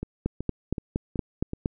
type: two click trains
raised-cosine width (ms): 3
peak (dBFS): -12 / -18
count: 7 / 5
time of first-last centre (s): 0.26-1.659 / 0.03-1.534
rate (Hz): 4.29 / 2.66
effects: none